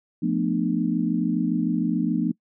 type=chord; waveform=sine; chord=B half-diminished seventh; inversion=second; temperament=equal with one note detuned; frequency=174.61 / 220 / 246.9 / 300 Hz; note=F3 / A3 / B3 / D4; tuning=0 / 0 / 0 / +37 cents; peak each=-26 dBFS; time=0.22-2.32 s; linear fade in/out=10 ms; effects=noise-tail reverb RT60 0.1 s tail -24 dB re dry